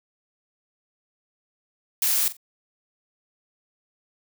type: noise with echo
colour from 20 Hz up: blue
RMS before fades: -22 dBFS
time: 2.02-2.28 s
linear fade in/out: 2 ms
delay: 44 ms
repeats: 2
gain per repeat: -14 dB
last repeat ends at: 2.368 s
effects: none